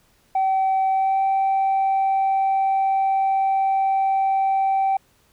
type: tone with pitch glide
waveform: sine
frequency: 767 to 775.5 Hz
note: G5 to G5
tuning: -38 to -19 cents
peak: -15 dBFS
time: 0.35-4.97 s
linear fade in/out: 5 ms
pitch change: +19 cents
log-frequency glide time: 0.9-1.22 s
effects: tanh soft clip ceiling -15 dBFS + pink hiss -60 dBFS RMS until 5.32 s